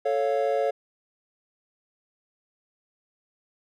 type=chord; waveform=triangle; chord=A augmented; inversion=none; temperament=equal; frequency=440 / 554.4 / 698.5 Hz; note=A4 / C#5 / E#5; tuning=0 / 0 / 0 cents; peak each=-25 / -23 / -26 dBFS; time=0.05-0.71 s; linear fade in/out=10 ms; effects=none